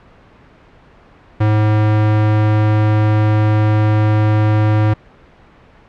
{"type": "tone", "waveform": "square", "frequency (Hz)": 106.9, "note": "A2", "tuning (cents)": -49, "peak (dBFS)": -11, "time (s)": [1.4, 4.94], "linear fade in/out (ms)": 10, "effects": ["pink hiss -45 dBFS RMS until 5.88 s", "low-pass 2000 Hz 12 dB/octave"]}